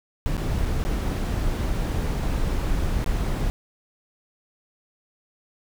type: noise with dropouts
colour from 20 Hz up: brown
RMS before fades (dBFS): -24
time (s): 0.26-3.5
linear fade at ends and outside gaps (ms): 0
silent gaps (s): 0.367-0.378 / 0.654-0.658 / 0.84-0.85 / 3.043-3.062
effects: none